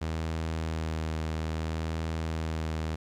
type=tone with vibrato; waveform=sawtooth; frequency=79.9 Hz; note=D#2; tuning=47 cents sharp; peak=-26 dBFS; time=0.01-2.96 s; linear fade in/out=10 ms; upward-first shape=sine; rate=0.6 Hz; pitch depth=16 cents each way; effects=low-pass 7000 Hz 12 dB/octave + 11-bit